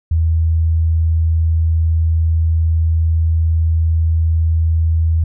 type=tone; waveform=sine; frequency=81.2 Hz; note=E2; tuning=26 cents flat; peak=-11 dBFS; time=0.11-5.24 s; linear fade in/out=5 ms; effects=none